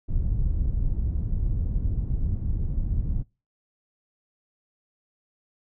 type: low-pass noise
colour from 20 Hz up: pink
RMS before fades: -25 dBFS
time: 0.08-3.23 s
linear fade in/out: 10 ms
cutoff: 100 Hz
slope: 12 dB/octave
effects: noise-tail reverb RT60 0.3 s tail -24 dB re dry